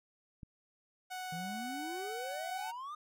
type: click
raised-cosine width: 5 ms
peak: -35 dBFS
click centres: 0.432 s
type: tone with pitch glide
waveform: sawtooth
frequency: 740 to 748.2 Hz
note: F#5 to F#5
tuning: 0 to +19 cents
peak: -36 dBFS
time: 1.1-2.72 s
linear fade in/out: 20 ms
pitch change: +19 cents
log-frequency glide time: 1.44-1.97 s
type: exponential sweep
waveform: triangle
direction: up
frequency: 160.7 to 1244.5 Hz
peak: -39 dBFS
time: 1.32-2.95 s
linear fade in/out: 5 ms
effects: none